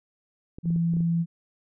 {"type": "clicks", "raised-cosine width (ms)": 3, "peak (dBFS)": -26, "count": 7, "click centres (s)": [0.585, 0.657, 0.705, 0.761, 0.937, 0.968, 1.006]}
{"type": "tone", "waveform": "sine", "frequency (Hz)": 168.1, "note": "E3", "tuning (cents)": 34, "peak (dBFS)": -21, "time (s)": [0.63, 1.26], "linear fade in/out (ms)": 50}
{"effects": []}